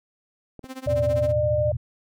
clicks, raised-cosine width 2 ms, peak -27 dBFS, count 2, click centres 0.593 / 0.642 s
sawtooth tone with tremolo, 261.3 Hz, C4, 2 cents flat, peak -28 dBFS, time 0.63-1.33 s, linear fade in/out 50 ms, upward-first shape sine, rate 15 Hz, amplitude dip 90%
sine chord, E suspended fourth, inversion none, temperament equal, 82.41 / 110 / 123.47 Hz, E2 / A2 / B2, 0 / 0 / 0 cents, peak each -29 dBFS, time 0.86-1.77 s, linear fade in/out 10 ms
sine tone with pitch glide, 587.3 to 601.4 Hz, D5 to D5, 0 to +41 cents, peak -20 dBFS, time 0.87-1.72 s, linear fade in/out 5 ms, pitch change +41 cents, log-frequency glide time 1.02-1.38 s
effects none

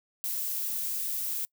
violet noise, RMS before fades -32 dBFS, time 0.24-1.45 s, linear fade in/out 0 ms, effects noise-tail reverb RT60 0.1 s tail -25 dB re dry

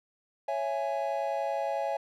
triangle chord, C# minor, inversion none, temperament just, 554.4 / 665.2 / 831.5 Hz, C#5 / E5 / G#5, 0 / +16 / +2 cents, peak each -31 dBFS, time 0.48-1.97 s, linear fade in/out 5 ms, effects none

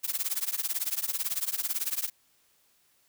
blue noise with tremolo, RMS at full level -27 dBFS, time 0.03-2.1 s, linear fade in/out 20 ms, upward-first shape triangle, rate 18 Hz, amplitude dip 100%, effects white hiss -67 dBFS RMS until 3.08 s

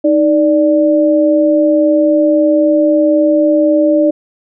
sine tone pair together, 311.1 / 587.3 Hz, D#4 / D5, 0 / 0 cents, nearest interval major seventh, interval 1100 cents, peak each -10 dBFS, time 0.04-4.11 s, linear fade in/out 10 ms, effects none

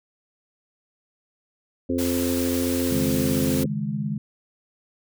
harmonic tone, 87.31 Hz, F2, in tune, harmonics 1 / 3 / 4 / 5 / 6, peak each -32 / -23 / -30 / -31 / -31 dBFS, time 1.89-3.66 s, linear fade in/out 10 ms
white noise, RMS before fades -32 dBFS, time 1.98-3.64 s, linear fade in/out 10 ms
sine chord, C# suspended second, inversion none, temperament just, 138.59 / 155.92 / 207.9 Hz, C#3 / D#3 / G#3, 0 / +4 / +2 cents, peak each -30 / -29 / -27 dBFS, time 2.91-4.18 s, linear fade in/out 5 ms
effects none

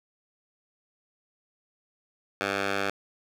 10% pulse tone with band-pass filter, 98.9 Hz, G2, 16 cents sharp, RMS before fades -29 dBFS, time 2.41-2.9 s, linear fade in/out 0 ms, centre 1700 Hz, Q 0.73, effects 8-bit

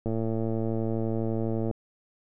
click train, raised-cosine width 2 ms, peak -17 dBFS, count 186, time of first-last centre 0.06-1.712 s, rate 112 Hz, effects none

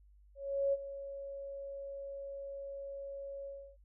sine tone with ADSR envelope, 554.4 Hz, C#5, in tune, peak -27 dBFS, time 0.35-3.77 s, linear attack 380 ms, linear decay 34 ms, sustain -14 dB, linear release 310 ms, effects added 50 Hz sine -59 dBFS peak until 3.84 s

